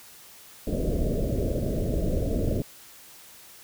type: low-pass noise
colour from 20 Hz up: pink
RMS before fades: -26 dBFS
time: 0.67-2.62 s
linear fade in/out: 2 ms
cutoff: 650 Hz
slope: 96 dB/octave
effects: white hiss -49 dBFS RMS until 3.63 s